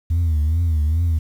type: tone with vibrato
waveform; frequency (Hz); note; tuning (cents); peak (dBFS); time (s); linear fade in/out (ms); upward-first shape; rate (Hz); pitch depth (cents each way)
sine; 80; D#2; +49; -13; 0.1-1.19; 10; triangle; 2.4; 140
effects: tanh soft clip ceiling -14 dBFS + 8-bit